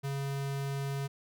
square tone, 138.59 Hz, C#3, in tune, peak -33 dBFS, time 0.03-1.08 s, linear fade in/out 20 ms, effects none

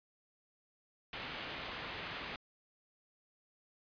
white low-pass noise, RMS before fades -44 dBFS, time 1.13-2.36 s, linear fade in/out 2 ms, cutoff 3400 Hz, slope 24 dB/octave, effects resampled to 11025 Hz

